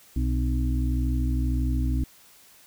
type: harmonic tone with a mistuned harmonic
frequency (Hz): 61.74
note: B1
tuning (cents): 0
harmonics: 1 / 2 / 4 / 5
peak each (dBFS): -23 / -30 / -31 / -35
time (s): 0.16-2.04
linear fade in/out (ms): 5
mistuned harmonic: 4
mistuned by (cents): +61
effects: white hiss -54 dBFS RMS until 2.66 s